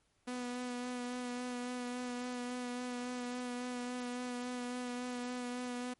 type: tone with vibrato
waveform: sawtooth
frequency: 246.9 Hz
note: B3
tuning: in tune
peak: -34 dBFS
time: 0.27-5.94 s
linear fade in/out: 10 ms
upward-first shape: sine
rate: 3.6 Hz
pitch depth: 17 cents each way
effects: pink hiss -75 dBFS RMS until 5.99 s + MP3 48 kbps